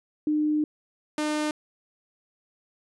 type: tone pair in turn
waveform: sine / sawtooth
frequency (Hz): 302.7 / 302.7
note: D#4 / D#4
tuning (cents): -48 / -48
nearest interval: unison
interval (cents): 0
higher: neither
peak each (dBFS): -21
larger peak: neither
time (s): 0.27-0.64 / 1.18-1.51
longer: first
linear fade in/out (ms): 2
effects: resampled to 24000 Hz